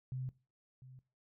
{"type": "tone with echo", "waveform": "sine", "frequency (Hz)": 129.3, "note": "C3", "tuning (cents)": -20, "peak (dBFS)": -37, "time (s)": [0.12, 0.29], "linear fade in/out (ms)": 0, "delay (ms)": 700, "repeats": 1, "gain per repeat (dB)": -15, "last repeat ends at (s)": 0.99, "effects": ["noise-tail reverb RT60 0.3 s tail -19 dB re dry"]}